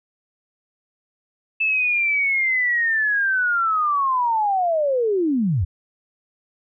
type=linear sweep; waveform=sine; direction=down; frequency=2637 to 73.6 Hz; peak=-17 dBFS; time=1.6-5.65 s; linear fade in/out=10 ms; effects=none